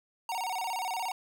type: tone with vibrato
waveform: square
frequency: 830.6 Hz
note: G#5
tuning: in tune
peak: -32 dBFS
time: 0.29-1.12 s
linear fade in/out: 2 ms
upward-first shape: square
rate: 17 Hz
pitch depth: 190 cents each way
effects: none

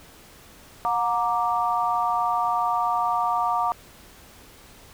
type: chord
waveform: sine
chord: Gb augmented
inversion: none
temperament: equal with one note detuned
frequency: 721.8 / 932.3 / 1174.7 Hz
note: Gb5 / Bb5 / D6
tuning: -43 / 0 / 0 cents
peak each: -25 dBFS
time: 0.85-3.72 s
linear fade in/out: 0 ms
effects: pink hiss -49 dBFS RMS until 4.93 s

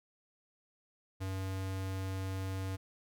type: tone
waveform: square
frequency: 95.3 Hz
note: G2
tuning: 48 cents flat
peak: -36 dBFS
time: 1.2-2.77 s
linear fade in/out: 20 ms
effects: none

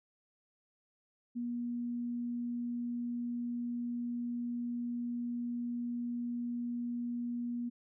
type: tone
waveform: sine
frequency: 240 Hz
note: B3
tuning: 49 cents flat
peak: -34 dBFS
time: 1.35-7.7 s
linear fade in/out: 20 ms
effects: none

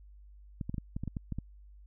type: clicks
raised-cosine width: 5 ms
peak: -23 dBFS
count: 10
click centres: 0.612 / 0.695 / 0.743 / 0.782 / 0.965 / 1.036 / 1.077 / 1.168 / 1.323 / 1.386 s
effects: added 50 Hz sine -51 dBFS peak until 1.86 s

